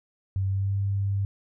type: tone with pitch glide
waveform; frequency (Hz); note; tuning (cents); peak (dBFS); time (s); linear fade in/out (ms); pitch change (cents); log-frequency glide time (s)
sine; 96.4 to 99.05; G2 to G2; -28 to +18; -23; 0.36-1.25; 0; +46; 0.46-0.75
effects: none